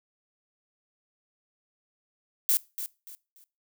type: noise with echo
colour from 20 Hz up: violet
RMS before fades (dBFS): -23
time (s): 2.49-2.57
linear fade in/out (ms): 0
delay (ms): 290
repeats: 3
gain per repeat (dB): -11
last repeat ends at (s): 3.44
effects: noise-tail reverb RT60 0.3 s tail -21 dB re dry